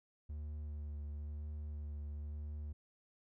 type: tone with vibrato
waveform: triangle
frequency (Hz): 74.2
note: D2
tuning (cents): +18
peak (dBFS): -39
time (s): 0.29-2.73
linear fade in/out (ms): 10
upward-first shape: triangle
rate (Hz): 1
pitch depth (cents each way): 24
effects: none